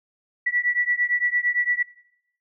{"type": "beating tone pair", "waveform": "sine", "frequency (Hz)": [1948, 1956.8], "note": ["B6", "B6"], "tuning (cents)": [-24, -16], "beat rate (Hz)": 8.8, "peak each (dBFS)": -23, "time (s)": [0.46, 1.83], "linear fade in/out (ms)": 10, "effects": ["noise-tail reverb RT60 0.8 s tail -21 dB re dry"]}